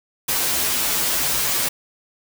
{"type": "noise with comb filter", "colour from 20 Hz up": "white", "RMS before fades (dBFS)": -21, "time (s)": [0.28, 1.69], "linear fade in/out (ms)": 10, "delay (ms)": 10, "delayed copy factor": -0.85, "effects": []}